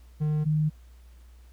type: tone pair in turn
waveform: triangle / sine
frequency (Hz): 151.9 / 153.4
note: D#3 / D#3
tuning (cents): -41 / -24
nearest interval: unison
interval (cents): 17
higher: second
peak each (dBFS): -21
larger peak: neither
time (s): 0.2-0.45 / 0.45-0.7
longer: neither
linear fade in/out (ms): 20
effects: added 60 Hz sine -48 dBFS peak until 1.52 s + pink hiss -64 dBFS RMS until 1.52 s